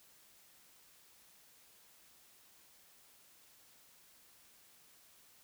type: silence
effects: white hiss -64 dBFS RMS until 5.43 s